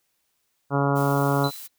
harmonic tone, 140.3 Hz, C#3, 21 cents sharp, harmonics 1 / 2 / 3 / 4 / 5 / 6 / 7 / 8 / 9 / 10, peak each -23 / -26 / -28 / -29 / -30 / -31 / -31 / -32 / -33 / -33 dBFS, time 0.7-1.51 s, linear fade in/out 50 ms
blue noise, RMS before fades -39 dBFS, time 0.95-1.68 s, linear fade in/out 20 ms
sine tone with exponential decay, 4016 Hz, B7, 28 cents sharp, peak -27 dBFS, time 1.44-1.69 s, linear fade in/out 2 ms, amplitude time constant 54 ms
effects white hiss -72 dBFS RMS until 1.78 s

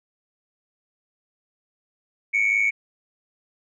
sine tone pair together, 2217 / 2322 Hz, C#7 / D7, 0 / -20 cents, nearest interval minor second, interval 80 cents, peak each -18 / -22 dBFS, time 2.33-2.71 s, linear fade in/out 20 ms, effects tanh soft clip ceiling -13 dBFS

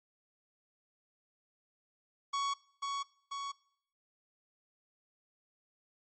45% pulse tone with echo, 1117 Hz, C#6, 13 cents sharp, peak -31 dBFS, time 2.33-2.54 s, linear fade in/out 10 ms, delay 490 ms, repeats 2, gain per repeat -3 dB, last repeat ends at 3.52 s, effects noise-tail reverb RT60 0.7 s tail -23 dB re dry + MP3 32 kbps

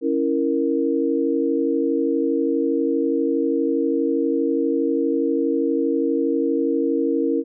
sine chord, A# diminished, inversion first, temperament equal, 277.2 / 329.6 / 466.2 Hz, C#4 / E4 / A#4, 0 / 0 / 0 cents, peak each -22 dBFS, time 0.01-7.44 s, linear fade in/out 50 ms, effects none

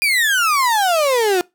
35% pulse exponential sweep, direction down, 2441 to 347.8 Hz, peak -12 dBFS, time 0.02-1.41 s, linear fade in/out 0 ms, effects noise-tail reverb RT60 0.2 s tail -23 dB re dry

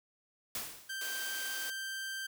white noise with exponential decay, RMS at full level -36 dBFS, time 0.55-1.11 s, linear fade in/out 2 ms, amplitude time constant 120 ms
sawtooth tone, 1568 Hz, G6, in tune, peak -34 dBFS, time 0.89-2.27 s, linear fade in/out 10 ms
white high-pass noise, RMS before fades -42 dBFS, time 1.01-1.7 s, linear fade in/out 2 ms, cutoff 260 Hz, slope 24 dB/octave
effects none

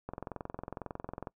click train, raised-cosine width 1 ms, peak -24 dBFS, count 27, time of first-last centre 0.09-1.272 s, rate 22 Hz, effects noise-tail reverb RT60 0.1 s tail -23 dB re dry

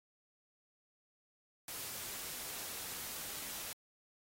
white noise, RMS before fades -44 dBFS, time 1.68-3.73 s, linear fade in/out 2 ms, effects AAC 48 kbps

